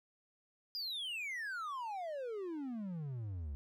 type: exponential sweep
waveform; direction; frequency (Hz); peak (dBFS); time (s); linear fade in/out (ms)
triangle; down; 5000 to 67.7; -37; 0.75-3.55; 0
effects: none